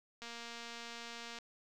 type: click train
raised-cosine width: 0.2 ms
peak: -30 dBFS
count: 274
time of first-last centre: 0.22-1.387 s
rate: 234 Hz
effects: none